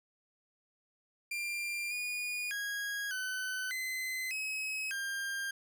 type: tone with pitch steps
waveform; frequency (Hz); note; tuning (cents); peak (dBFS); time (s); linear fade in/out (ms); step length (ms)
40% pulse; 2385 / 2449 / 1645 / 1512 / 2045 / 2556 / 1599; D7 / D#7 / G#6 / F#6 / C7 / D#7 / G6; +26 / -28 / -17 / +37 / -40 / +46 / +34; -34; 1.31-5.51; 5; 600
effects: none